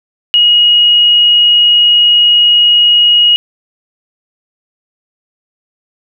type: tone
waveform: sine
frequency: 2890 Hz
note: F#7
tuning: 41 cents flat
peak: -4 dBFS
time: 0.34-3.36 s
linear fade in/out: 0 ms
effects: none